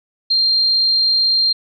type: tone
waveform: sine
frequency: 4186 Hz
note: C8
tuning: in tune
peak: -12 dBFS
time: 0.3-1.53 s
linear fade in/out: 10 ms
effects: none